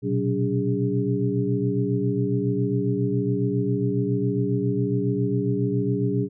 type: tone cluster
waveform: sine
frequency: 120.7 / 128 / 189.2 / 285.5 / 406.7 Hz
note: B2 / C3 / F#3 / D4 / G#4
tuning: -39 / -38 / +39 / -49 / -36 cents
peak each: -27 dBFS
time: 0.02-6.29 s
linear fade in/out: 50 ms
effects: none